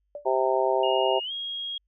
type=tone with exponential decay; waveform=sine; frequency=584 Hz; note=D5; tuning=10 cents flat; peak=-30 dBFS; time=0.15-0.31 s; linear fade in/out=2 ms; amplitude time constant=34 ms
type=harmonic tone; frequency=130.81 Hz; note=C3; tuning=in tune; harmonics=3 / 4 / 5 / 6 / 7; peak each=-26 / -27 / -26 / -30 / -28 dBFS; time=0.25-1.2 s; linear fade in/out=20 ms
type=tone with pitch glide; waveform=sine; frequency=2850 to 3274 Hz; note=F7 to G#7; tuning=+34 to -25 cents; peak=-30 dBFS; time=0.83-1.78 s; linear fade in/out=5 ms; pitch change=+241 cents; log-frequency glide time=1.23-1.32 s
effects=added 50 Hz sine -70 dBFS peak until 1.87 s